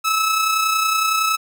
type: tone with amplitude modulation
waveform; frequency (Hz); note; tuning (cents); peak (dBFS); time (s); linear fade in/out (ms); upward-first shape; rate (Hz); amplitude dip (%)
sawtooth; 1300; E6; -24; -11; 0.04-1.37; 20; sine; 30.8; 40
effects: none